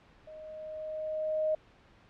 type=tone with level ramp; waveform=sine; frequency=622.3 Hz; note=D#5; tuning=in tune; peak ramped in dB=-45 to -25 dBFS; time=0.27-1.55 s; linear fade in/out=5 ms; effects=pink hiss -60 dBFS RMS until 2.09 s + low-pass 3000 Hz 12 dB/octave